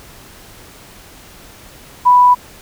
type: tone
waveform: sine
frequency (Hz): 987.8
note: B5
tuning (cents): 0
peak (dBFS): -5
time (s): 2.05-2.35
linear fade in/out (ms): 20
effects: pink hiss -40 dBFS RMS until 2.61 s